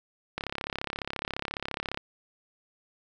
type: click train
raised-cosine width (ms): 0.3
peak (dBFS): -15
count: 56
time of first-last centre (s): 0.38-1.974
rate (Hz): 34.5
effects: none